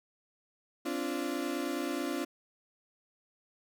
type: tone cluster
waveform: 35% pulse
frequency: 261 / 290.3 / 345.8 Hz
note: C4 / D4 / F4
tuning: -4 / -20 / -17 cents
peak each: -36 / -34 / -35 dBFS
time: 0.85-2.25 s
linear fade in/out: 10 ms
effects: none